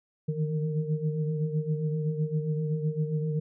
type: tone cluster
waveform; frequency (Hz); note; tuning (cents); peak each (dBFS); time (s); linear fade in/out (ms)
sine; 148.1 / 154.3 / 162 / 459.9; D3 / D#3 / E3 / A#4; +15 / -14 / -30 / -23; -36 / -28 / -34 / -35; 0.28-3.4; 10
effects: none